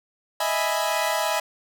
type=chord; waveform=sawtooth; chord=E major seventh; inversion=third; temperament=equal; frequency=622.3 / 659.3 / 830.6 / 987.8 Hz; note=D#5 / E5 / G#5 / B5; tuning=0 / 0 / 0 / 0 cents; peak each=-24 dBFS; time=0.4-1.4 s; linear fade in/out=5 ms; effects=none